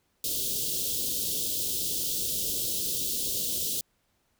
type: band-stop noise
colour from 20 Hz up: white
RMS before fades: -30 dBFS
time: 0.24-3.81 s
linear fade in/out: 2 ms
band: 540 to 3100 Hz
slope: 48 dB/octave
effects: pink hiss -72 dBFS RMS until 4.39 s